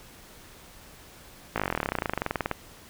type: slowing click train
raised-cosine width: 0.5 ms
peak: -11 dBFS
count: 30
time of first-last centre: 1.56-2.513 s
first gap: 18 ms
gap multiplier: 1.04
effects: pink hiss -50 dBFS RMS until 2.89 s